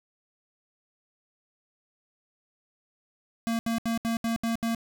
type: tone bursts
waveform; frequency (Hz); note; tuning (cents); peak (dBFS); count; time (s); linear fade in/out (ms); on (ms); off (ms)
square; 229.1; A#3; -30; -26; 7; 3.47-4.748; 0; 120; 73
effects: none